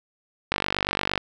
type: click train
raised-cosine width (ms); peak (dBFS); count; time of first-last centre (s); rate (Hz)
0.3; -6; 33; 0.52-1.177; 48.7
effects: 8-bit